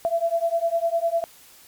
sine beating tone pair, 667 / 676.9 Hz, E5 / E5, +20 / +46 cents, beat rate 9.9 Hz, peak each -23 dBFS, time 0.05-1.24 s, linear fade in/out 0 ms, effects white hiss -50 dBFS RMS until 1.67 s + MP3 96 kbps

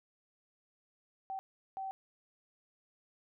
sine tone bursts at uneven times, 770 Hz, G5, 31 cents flat, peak -37 dBFS, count 2, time 1.3-1.39 / 1.77-1.91 s, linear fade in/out 0 ms, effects none

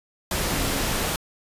sine tone in noise, 277.2 Hz, C#4, in tune, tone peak -32 dBFS, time 0.52-0.81 s, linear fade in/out 2 ms, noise pink, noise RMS -25 dBFS, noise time 0.31-1.16 s, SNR -10 dB, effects resampled to 32000 Hz

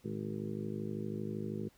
harmonic tone with a mistuned harmonic, 52.7 Hz, G#1, 26 cents sharp, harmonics 2 / 3 / 4 / 5 / 6 / 7 / 8 / 9, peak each -44 / -44 / -40 / -51 / -47 / -43 / -48 / -50 dBFS, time 0.04-1.69 s, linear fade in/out 10 ms, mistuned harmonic 2, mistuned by +94 cents, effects pink hiss -67 dBFS RMS until 1.77 s

